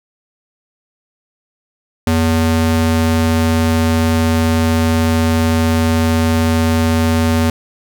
square ring-modulated tone, 163.5 Hz, E3, 14 cents flat, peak -9 dBFS, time 2.07-7.5 s, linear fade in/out 2 ms, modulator 75.7 Hz, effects none

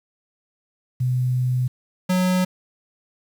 sine / square tone pair in turn, 126.2 / 183.43 Hz, B2 / F#3, +38 / -15 cents, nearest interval tritone, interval 647 cents, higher second, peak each -18 dBFS, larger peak neither, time 1-1.68 / 2.09-2.45 s, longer first, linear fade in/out 10 ms, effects 8-bit

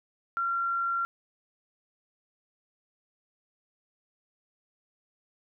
sine tone, 1373 Hz, F6, 30 cents flat, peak -26 dBFS, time 0.37-1.05 s, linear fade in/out 0 ms, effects none

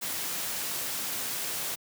white noise, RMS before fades -33 dBFS, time 0.01-1.76 s, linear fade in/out 20 ms, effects high-pass 100 Hz 12 dB/octave

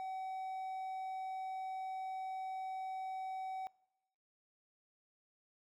triangle tone, 758 Hz, F#5, 42 cents sharp, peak -38 dBFS, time 0-3.67 s, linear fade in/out 0 ms, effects noise-tail reverb RT60 0.8 s tail -22 dB re dry

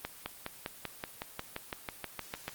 accelerating click train, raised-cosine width 0.3 ms, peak -19 dBFS, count 15, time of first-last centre 0.05-2.48 s, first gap 210 ms, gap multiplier 0.97, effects white hiss -51 dBFS RMS until 2.54 s + Opus 24 kbps

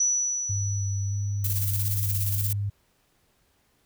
sine tone with exponential decay, 5920 Hz, F#8, in tune, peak -19 dBFS, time 0-2.12 s, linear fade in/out 5 ms, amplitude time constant 460 ms
sine tone with vibrato, 100.5 Hz, G2, 44 cents sharp, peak -25 dBFS, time 0.49-2.7 s, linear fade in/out 10 ms, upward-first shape square, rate 1.6 Hz, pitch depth 16 cents each way
violet noise with tremolo, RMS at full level -28 dBFS, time 1.44-2.53 s, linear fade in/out 5 ms, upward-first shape square, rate 17 Hz, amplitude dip 45%
effects pink hiss -67 dBFS RMS until 3.85 s

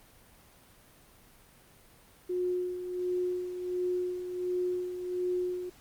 sine tone with tremolo, 361 Hz, F#4, 43 cents flat, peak -27 dBFS, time 2.29-5.7 s, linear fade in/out 10 ms, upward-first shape sine, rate 1.4 Hz, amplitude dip 60%, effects pink hiss -58 dBFS RMS until 5.8 s + Opus 32 kbps

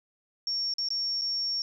sine tone with dropouts, 5500 Hz, F8, 27 cents flat, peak -27 dBFS, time 0.47-1.62 s, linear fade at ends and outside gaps 1 ms, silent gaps 0.738-0.783 / 0.887-0.904 / 1.213-1.218 s, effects 10-bit

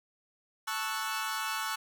sawtooth chord, F# minor seventh, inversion first, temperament equal, 880 / 1108.7 / 1318.5 / 1480 Hz, A5 / C#6 / E6 / F#6, 0 / 0 / 0 / 0 cents, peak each -34 dBFS, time 0.67-1.76 s, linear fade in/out 10 ms, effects none

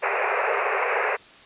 pink band-pass noise, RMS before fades -24 dBFS, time 0.02-1.17 s, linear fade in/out 20 ms, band 400 to 2600 Hz, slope 96 dB/octave, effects white hiss -48 dBFS RMS until 1.45 s + resampled to 8000 Hz

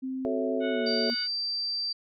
sine tone with pitch glide, 261.6 to 237.1 Hz, C4 to A#3, 0 to +30 cents, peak -30 dBFS, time 0.02-1.15 s, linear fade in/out 20 ms, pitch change -170 cents, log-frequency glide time 0.69-0.85 s
sine chord, F# minor seventh, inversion none, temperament equal, 370 / 440 / 554.4 / 659.3 Hz, F#4 / A4 / C#5 / E5, 0 / 0 / 0 / 0 cents, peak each -34 / -31 / -34 / -33 dBFS, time 0.25-1.1 s, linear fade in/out 0 ms
harmonic tone, 736 Hz, F#5, 9 cents flat, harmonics 2 / 3 / 4 / 5, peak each -37 / -41 / -43 / -45 dBFS, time 0.6-1.28 s, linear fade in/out 50 ms
sine tone, 4680 Hz, D8, 7 cents flat, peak -28 dBFS, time 0.86-1.93 s, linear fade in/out 10 ms
effects none

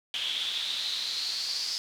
pink noise with band-pass filter sweep, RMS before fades -32 dBFS, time 0.14-1.78 s, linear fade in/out 0 ms, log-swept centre 3200 to 4900 Hz, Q 7.3, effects none

